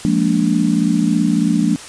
sine chord, Bb dominant seventh, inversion second, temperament just, 174.81 / 209.8 / 233.1 / 291.4 Hz, F3 / Ab3 / Bb3 / D4, +2 / +18 / 0 / -13 cents, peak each -18 dBFS, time 0.05-1.76 s, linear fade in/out 0 ms, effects white hiss -34 dBFS RMS until 1.88 s + resampled to 22050 Hz

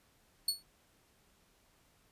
sawtooth tone with exponential decay, 4399 Hz, C#8, 14 cents flat, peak -24 dBFS, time 0.48-0.63 s, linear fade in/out 5 ms, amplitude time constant 31 ms, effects pink hiss -69 dBFS RMS until 2.11 s + resampled to 32000 Hz

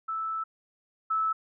sine tone pair in turn, 1315 / 1307.4 Hz, E6 / E6, -5 / -15 cents, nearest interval unison, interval 10 cents, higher first, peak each -29 / -24 dBFS, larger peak second, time 0.08-0.44 / 1.1-1.33 s, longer first, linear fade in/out 10 ms, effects none

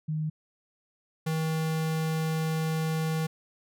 sine / square tone pair in turn, 155.2 / 159.29 Hz, D#3 / D#3, -4 / +41 cents, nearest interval unison, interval 45 cents, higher second, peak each -27 dBFS, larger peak neither, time 0.08-0.3 / 1.26-3.27 s, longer second, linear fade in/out 10 ms, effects none

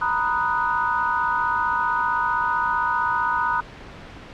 sine chord, B major seventh, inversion third, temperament equal, 932.3 / 987.8 / 1244.5 / 1480 Hz, A#5 / B5 / D#6 / F#6, 0 / 0 / 0 / 0 cents, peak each -25 dBFS, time 0.01-3.61 s, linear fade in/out 10 ms, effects pink hiss -40 dBFS RMS until 4.33 s + low-pass 3000 Hz 12 dB/octave

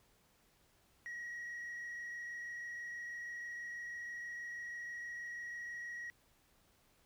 sine tone with frequency modulation, 1905 Hz, A#6, 37 cents sharp, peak -40 dBFS, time 1.06-6.1 s, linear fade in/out 0 ms, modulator 26.2 Hz, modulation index 1, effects tanh soft clip ceiling -41 dBFS + pink hiss -71 dBFS RMS until 7.05 s

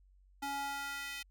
square tone with high-pass filter sweep, 280 Hz, C#4, 18 cents sharp, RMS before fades -40 dBFS, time 0.42-1.23 s, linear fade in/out 10 ms, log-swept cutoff 570 to 2500 Hz, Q 1.8, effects added 47 Hz sine -61 dBFS peak until 1.3 s

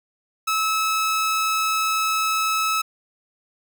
sawtooth tone, 1298 Hz, E6, 27 cents flat, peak -16 dBFS, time 0.47-2.82 s, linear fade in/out 10 ms, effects none

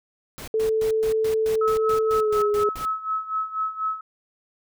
pink noise bursts, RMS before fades -37 dBFS, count 12, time 0.38-2.852 s, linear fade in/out 0 ms, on 96 ms, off 120 ms
sine tone with pitch glide, 440 to 415.3 Hz, A4 to G#4, 0 to 0 cents, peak -19 dBFS, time 0.54-2.69 s, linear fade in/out 2 ms, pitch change -100 cents, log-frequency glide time 2.13-2.42 s
sine tone with tremolo, 1292 Hz, E6, 35 cents flat, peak -21 dBFS, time 1.61-4.01 s, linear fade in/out 5 ms, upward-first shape sine, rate 4.1 Hz, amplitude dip 80%
effects none

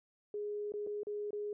sine tone with dropouts, 415.3 Hz, G#4, in tune, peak -36 dBFS, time 0.34-1.53 s, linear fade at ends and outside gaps 2 ms, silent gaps 0.721-0.738 / 0.866-0.871 / 1.033-1.069 / 1.307-1.33 s, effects none

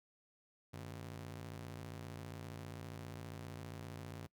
sawtooth ring-modulated tone, 122.2 Hz, B2, 18 cents flat, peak -39 dBFS, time 0.73-4.27 s, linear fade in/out 10 ms, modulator 27.5 Hz, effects noise-tail reverb RT60 0.1 s tail -23 dB re dry

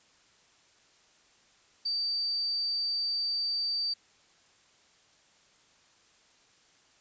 sine tone, 4635 Hz, D8, 24 cents flat, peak -28 dBFS, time 1.85-3.94 s, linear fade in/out 10 ms, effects white hiss -63 dBFS RMS until 7 s + resampled to 16000 Hz

